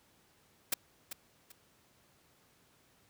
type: noise with echo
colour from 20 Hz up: white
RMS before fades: -30 dBFS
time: 0.72-0.74 s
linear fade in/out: 5 ms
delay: 390 ms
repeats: 2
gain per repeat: -11 dB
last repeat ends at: 1.52 s
effects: pink hiss -67 dBFS RMS until 3.09 s + high-pass 80 Hz 12 dB/octave